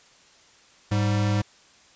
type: tone pair together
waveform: square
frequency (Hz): 104.5 / 196.47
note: G#2 / G3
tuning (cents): +11 / +4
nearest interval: major seventh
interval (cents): 1093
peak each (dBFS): -22 / -29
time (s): 0.91-1.42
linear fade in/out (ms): 10
effects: white hiss -55 dBFS RMS until 1.95 s + resampled to 16000 Hz